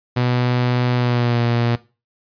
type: tone with pitch glide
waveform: sawtooth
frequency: 123.47 to 118.71 Hz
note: B2 to A#2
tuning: 0 to +32 cents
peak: -12 dBFS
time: 0.16-1.76 s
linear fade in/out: 10 ms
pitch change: -68 cents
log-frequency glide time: 0.96-1.4 s
effects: noise-tail reverb RT60 0.3 s tail -18 dB re dry + resampled to 11025 Hz